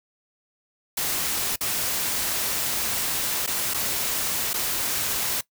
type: noise with dropouts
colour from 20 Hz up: white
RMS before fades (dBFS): -26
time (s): 0.97-5.41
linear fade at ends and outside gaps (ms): 5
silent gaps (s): 1.56-1.608 / 3.464-3.474 / 3.738-3.743 / 4.533-4.54
effects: noise-tail reverb RT60 0.1 s tail -20 dB re dry